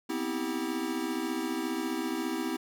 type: chord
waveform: square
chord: C major seventh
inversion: third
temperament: equal with one note detuned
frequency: 246.9 / 261.6 / 323.6 / 392 Hz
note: B3 / C4 / E4 / G4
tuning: 0 / 0 / -32 / 0 cents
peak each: -39 / -37 / -34 / -39 dBFS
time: 0.09-2.57 s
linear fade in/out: 10 ms
effects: none